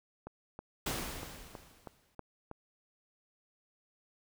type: click train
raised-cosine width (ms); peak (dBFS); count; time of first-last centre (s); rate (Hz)
1; -29; 8; 0.27-2.514; 3.12
type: noise with exponential decay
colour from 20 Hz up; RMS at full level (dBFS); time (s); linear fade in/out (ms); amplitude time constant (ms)
pink; -34; 0.86-2.15; 5; 280
effects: none